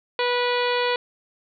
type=harmonic tone; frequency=489.3 Hz; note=B4; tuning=16 cents flat; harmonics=1 / 2 / 3 / 4 / 5 / 6 / 7 / 8 / 9; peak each=-23 / -26 / -31 / -31 / -31 / -34 / -33 / -36 / -35 dBFS; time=0.19-0.96 s; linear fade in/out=2 ms; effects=none